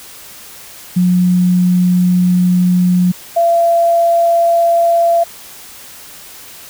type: tone pair in turn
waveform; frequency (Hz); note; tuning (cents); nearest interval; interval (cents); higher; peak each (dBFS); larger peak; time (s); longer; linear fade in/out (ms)
sine; 179.9 / 679.2; F#3 / F5; -48 / -48; octave + major seventh; 2300; second; -8 / -8; neither; 0.96-3.12 / 3.36-5.24; first; 10
effects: white hiss -35 dBFS RMS until 6.69 s